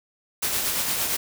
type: noise with tremolo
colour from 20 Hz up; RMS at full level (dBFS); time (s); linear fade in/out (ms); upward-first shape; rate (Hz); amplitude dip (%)
white; -24; 0.42-1.17; 10; sine; 8.7; 35
effects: none